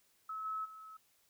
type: tone with level steps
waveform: sine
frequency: 1294 Hz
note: E6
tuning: 32 cents flat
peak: -39 / -36 / -49 dBFS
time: 0.29-0.97 s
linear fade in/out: 5 ms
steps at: 0.44 / 0.64 s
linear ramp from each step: 20 ms
effects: white hiss -72 dBFS RMS until 1.29 s